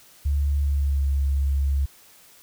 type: tone with pitch glide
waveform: sine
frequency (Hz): 71.3 to 69.23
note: C#2 to C#2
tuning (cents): +49 to -2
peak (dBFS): -19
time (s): 0.25-1.86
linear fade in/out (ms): 10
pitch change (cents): -51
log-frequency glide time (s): 0.62-1.04
effects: white hiss -52 dBFS RMS until 2.42 s

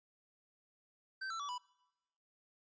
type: tone with pitch steps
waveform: square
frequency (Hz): 1550 / 1333.9 / 1147.9 / 987.8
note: G6 / E6 / D6 / B5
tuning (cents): -20 / +20 / -40 / 0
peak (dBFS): -40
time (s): 1.21-1.582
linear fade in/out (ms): 10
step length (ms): 93
effects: noise-tail reverb RT60 1.0 s tail -24 dB re dry + resampled to 16000 Hz

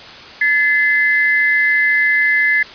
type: tone pair together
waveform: sine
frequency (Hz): 1724 / 2050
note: A6 / C7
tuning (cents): -36 / -36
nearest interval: minor third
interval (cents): 300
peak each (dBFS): -14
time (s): 0.41-2.63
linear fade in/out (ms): 5
effects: white hiss -35 dBFS RMS until 2.74 s + resampled to 11025 Hz

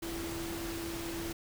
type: tone in noise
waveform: sine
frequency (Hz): 334.6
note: E4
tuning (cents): +26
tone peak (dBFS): -38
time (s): 0.02-1.33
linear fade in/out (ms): 10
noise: pink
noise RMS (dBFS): -41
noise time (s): 0.02-1.33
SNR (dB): 0
effects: none

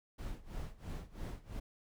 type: noise with tremolo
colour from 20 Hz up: brown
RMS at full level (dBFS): -40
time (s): 0.18-1.6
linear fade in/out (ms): 10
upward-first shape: sine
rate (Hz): 3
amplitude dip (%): 90
effects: none

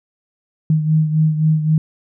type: beating tone pair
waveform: sine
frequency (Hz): 155.56 / 159.36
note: D#3 / D#3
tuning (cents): 0 / +42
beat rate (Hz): 3.8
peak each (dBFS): -13 / -20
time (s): 0.7-1.78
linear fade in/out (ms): 2
effects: none

